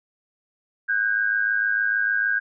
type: tone pair together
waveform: sine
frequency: 1504.4 / 1611 Hz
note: F#6 / G6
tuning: +28 / +47 cents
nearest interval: minor second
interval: 119 cents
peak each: -24 / -21 dBFS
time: 0.88-2.4 s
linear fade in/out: 20 ms
effects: none